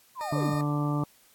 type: linear sweep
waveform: sine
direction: down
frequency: 1100 to 34.65 Hz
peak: -32 dBFS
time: 0.15-0.56 s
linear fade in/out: 50 ms
type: tone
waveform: 20% pulse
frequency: 610 Hz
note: D#5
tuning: 34 cents flat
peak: -30 dBFS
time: 0.21-0.61 s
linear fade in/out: 0 ms
type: harmonic tone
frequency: 146.83 Hz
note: D3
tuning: in tune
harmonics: 1 / 2 / 3 / 4 / 5 / 6 / 7 / 8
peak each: -27 / -30 / -42 / -39 / -43 / -39 / -45 / -36 dBFS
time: 0.32-1.04 s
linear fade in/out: 5 ms
effects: white hiss -60 dBFS RMS until 1.34 s + AAC 64 kbps